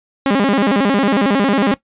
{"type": "tone with vibrato", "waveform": "sawtooth", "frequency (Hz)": 234.9, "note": "A#3", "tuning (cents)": 13, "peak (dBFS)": -8, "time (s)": [0.26, 1.74], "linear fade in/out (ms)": 0, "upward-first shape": "square", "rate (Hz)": 11, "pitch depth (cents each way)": 260, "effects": ["noise-tail reverb RT60 0.1 s tail -18 dB re dry", "resampled to 8000 Hz"]}